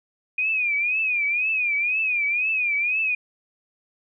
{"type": "tone with vibrato", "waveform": "sine", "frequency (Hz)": 2453, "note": "D#7", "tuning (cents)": -25, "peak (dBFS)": -20, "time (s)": [0.38, 3.15], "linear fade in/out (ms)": 5, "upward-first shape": "triangle", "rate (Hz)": 2, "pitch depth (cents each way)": 140, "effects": []}